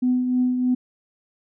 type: tone with tremolo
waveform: sine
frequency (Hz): 251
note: B3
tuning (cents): +28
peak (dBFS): -15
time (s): 0.02-0.75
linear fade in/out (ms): 10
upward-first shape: triangle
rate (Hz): 3.2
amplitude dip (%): 50
effects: tanh soft clip ceiling -11 dBFS